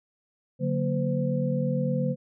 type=tone cluster; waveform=sine; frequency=144.2 / 183.6 / 231.8 / 512 Hz; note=D3 / F#3 / A#3 / C5; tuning=-31 / -13 / -10 / -38 cents; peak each=-27 / -30 / -30 / -30 dBFS; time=0.59-2.16 s; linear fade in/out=50 ms; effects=none